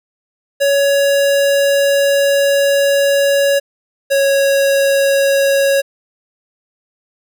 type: tone pair in turn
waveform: square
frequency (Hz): 560 / 552.3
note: C#5 / C#5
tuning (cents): +18 / -6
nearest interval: unison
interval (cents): 24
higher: first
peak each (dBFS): -11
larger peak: neither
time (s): 0.6-3.6 / 4.1-5.82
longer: first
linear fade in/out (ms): 20
effects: none